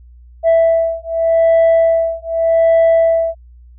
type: beating tone pair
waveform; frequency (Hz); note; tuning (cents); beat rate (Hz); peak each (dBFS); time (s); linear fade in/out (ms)
sine; 659.3 / 660.14; E5 / E5; 0 / +2; 0.84; -11; 0.43-3.35; 50
effects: tanh soft clip ceiling -6 dBFS + added 60 Hz sine -38 dBFS peak until 3.78 s